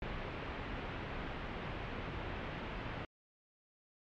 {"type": "low-pass noise", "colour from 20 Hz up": "pink", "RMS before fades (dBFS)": -42, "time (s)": [0.02, 3.05], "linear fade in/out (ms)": 2, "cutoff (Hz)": 2900, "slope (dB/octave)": 24, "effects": ["MP3 64 kbps"]}